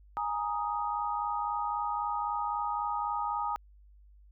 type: chord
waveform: sine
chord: Ab suspended second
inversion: none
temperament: just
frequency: 830.6 / 934.4 / 1245.9 Hz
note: Ab5 / Bb5 / Eb6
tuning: 0 / +4 / +2 cents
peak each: -34 dBFS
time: 0.17-3.56 s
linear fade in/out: 0 ms
effects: added 50 Hz sine -54 dBFS peak until 4.31 s